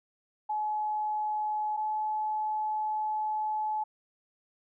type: tone pair in turn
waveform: sine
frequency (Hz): 851 / 857.9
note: G#5 / A5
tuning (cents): +42 / -44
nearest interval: unison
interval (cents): 14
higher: second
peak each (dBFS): -28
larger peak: neither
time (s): 0.49-1.77 / 1.77-3.84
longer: second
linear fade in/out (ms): 10
effects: none